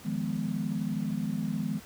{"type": "chord", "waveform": "sine", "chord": "F half-diminished seventh", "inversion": "third", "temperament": "equal", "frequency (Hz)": [155.56, 174.61, 207.7, 246.9], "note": ["Eb3", "F3", "Ab3", "Cb4"], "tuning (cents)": [0, 0, 0, 0], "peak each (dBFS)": [-35, -35, -32, -35], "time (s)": [0.03, 1.81], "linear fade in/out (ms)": 50, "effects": ["pink hiss -50 dBFS RMS until 1.85 s", "high-pass 60 Hz 12 dB/octave"]}